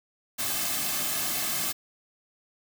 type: noise with comb filter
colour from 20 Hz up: white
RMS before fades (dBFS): -29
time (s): 0.38-1.73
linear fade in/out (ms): 20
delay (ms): 2.1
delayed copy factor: -0.65
effects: none